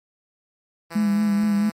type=tone; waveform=5% pulse; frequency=167.1 Hz; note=E3; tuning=24 cents sharp; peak=-22 dBFS; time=0.9-1.72 s; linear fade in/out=20 ms
type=tone with vibrato; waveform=sine; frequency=207.7 Hz; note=G#3; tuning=in tune; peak=-17 dBFS; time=0.95-1.7 s; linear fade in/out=10 ms; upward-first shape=sine; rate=4.5 Hz; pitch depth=46 cents each way
effects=MP3 64 kbps